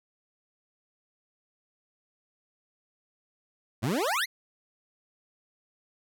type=exponential sweep; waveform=25% pulse; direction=up; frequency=98.2 to 2217 Hz; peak=-22 dBFS; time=3.82-4.26 s; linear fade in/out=20 ms; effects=none